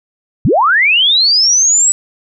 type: linear sweep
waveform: sine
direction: up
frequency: 82.41 to 7902 Hz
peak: -7 dBFS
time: 0.45-1.92 s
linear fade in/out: 0 ms
effects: none